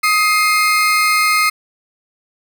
35% pulse tone pair together, 1256.8 / 2112 Hz, D#6 / C7, +17 / +16 cents, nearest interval major sixth, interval 899 cents, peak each -13 dBFS, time 0.03-1.5 s, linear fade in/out 10 ms, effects none

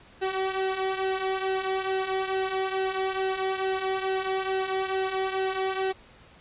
sawtooth tone with flanger, 381 Hz, G4, 49 cents flat, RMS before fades -28 dBFS, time 0.21-5.93 s, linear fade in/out 20 ms, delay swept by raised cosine 1.7 to 3.4 ms, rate 2.3 Hz, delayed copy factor -0.6, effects pink hiss -53 dBFS RMS until 6.4 s + resampled to 8000 Hz

